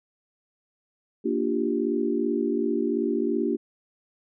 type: chord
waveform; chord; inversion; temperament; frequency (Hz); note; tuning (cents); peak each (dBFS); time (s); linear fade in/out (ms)
sine; G minor seventh; first; equal; 233.1 / 293.7 / 349.2 / 392; Bb3 / D4 / F4 / G4; 0 / 0 / 0 / 0; -28; 1.24-3.57; 20
effects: none